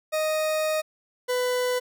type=tone pair in turn; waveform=40% pulse; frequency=622.3 / 498.2 Hz; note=D#5 / B4; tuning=0 / +15 cents; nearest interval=major third; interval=385 cents; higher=first; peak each=-22 dBFS; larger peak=neither; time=0.12-0.82 / 1.28-1.8 s; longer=first; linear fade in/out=20 ms; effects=none